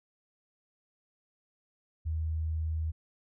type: tone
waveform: sine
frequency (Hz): 79.5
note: D#2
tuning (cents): +38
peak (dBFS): -29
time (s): 2.05-2.92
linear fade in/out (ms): 20
effects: none